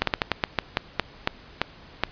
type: slowing click train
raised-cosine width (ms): 0.3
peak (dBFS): -4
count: 12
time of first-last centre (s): 0.02-2.036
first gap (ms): 53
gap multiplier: 1.23
effects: pink hiss -48 dBFS RMS until 2.11 s + resampled to 11025 Hz